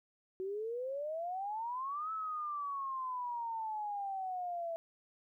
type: exponential two-way sweep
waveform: sine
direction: up then down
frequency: 370 to 1313 to 659 Hz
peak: -36 dBFS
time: 0.4-4.76 s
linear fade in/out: 0 ms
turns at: 2.12 s
effects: 13-bit